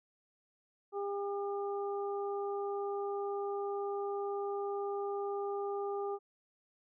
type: harmonic tone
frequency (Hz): 402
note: G4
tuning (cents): +44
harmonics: 1 / 2 / 3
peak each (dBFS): -35 / -41 / -45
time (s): 0.92-6.19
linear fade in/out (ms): 50
effects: none